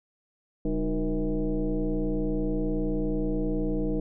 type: tone with frequency modulation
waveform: sine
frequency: 138.59 Hz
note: C#3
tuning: in tune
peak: -24 dBFS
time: 0.65-4 s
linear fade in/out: 2 ms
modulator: 168 Hz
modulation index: 2
effects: none